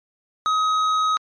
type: tone with hard clipping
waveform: sine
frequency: 1266 Hz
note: D#6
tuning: 30 cents sharp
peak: -19 dBFS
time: 0.46-1.17 s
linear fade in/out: 0 ms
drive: 9 dB
effects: low-pass 6000 Hz 12 dB/octave + MP3 48 kbps